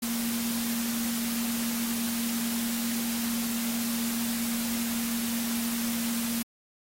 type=tone in noise; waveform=sine; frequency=233.1 Hz; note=A#3; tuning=in tune; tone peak=-29 dBFS; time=0.02-6.43 s; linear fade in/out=10 ms; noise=white; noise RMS=-34 dBFS; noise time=0.02-6.43 s; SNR=+2 dB; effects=AAC 48 kbps